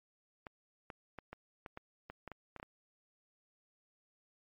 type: clicks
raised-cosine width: 0.5 ms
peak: -30 dBFS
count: 12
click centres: 0.468 / 0.902 / 1.187 / 1.33 / 1.662 / 1.774 / 2.1 / 2.277 / 2.317 / 2.563 / 2.599 / 2.629 s
effects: MP3 48 kbps